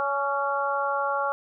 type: harmonic tone with a mistuned harmonic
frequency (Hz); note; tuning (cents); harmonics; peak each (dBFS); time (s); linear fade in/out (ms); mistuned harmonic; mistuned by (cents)
280.5; C#4; +21; 2 / 3 / 4 / 5; -29 / -29 / -29 / -29; 0-1.32; 0; 5; -27
effects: none